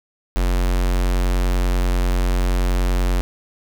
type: tone with notch filter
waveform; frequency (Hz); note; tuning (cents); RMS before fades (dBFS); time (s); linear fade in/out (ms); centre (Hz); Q
square; 45.17; F#1; -41; -18; 0.36-3.21; 0; 110; 1.6
effects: none